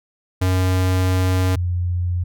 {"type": "tone pair in turn", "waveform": ["square", "sine"], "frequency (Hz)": [92.5, 88.5], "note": ["F#2", "F2"], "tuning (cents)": [0, 23], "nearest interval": "minor second", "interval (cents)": 77, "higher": "first", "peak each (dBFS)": [-16, -18], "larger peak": "first", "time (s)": [[0.41, 1.56], [1.56, 2.24]], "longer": "first", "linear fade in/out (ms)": 10, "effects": []}